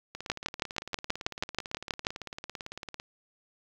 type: two click trains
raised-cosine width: 0.2 ms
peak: -21 / -10 dBFS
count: 52 / 12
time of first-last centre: 0.15-2.999 / 0.3-2.068 s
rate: 17.9 / 6.22 Hz
effects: low-pass 7000 Hz 12 dB/octave + 8-bit